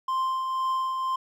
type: tone with tremolo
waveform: triangle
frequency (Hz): 1046.5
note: C6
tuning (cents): 0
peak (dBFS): -21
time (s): 0.08-1.16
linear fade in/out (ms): 5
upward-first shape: triangle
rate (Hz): 2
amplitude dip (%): 40
effects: none